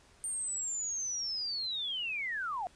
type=linear sweep; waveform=sine; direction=down; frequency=8870 to 684 Hz; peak=-33 dBFS; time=0.24-2.67 s; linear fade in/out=0 ms; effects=pink hiss -62 dBFS RMS until 2.75 s + resampled to 22050 Hz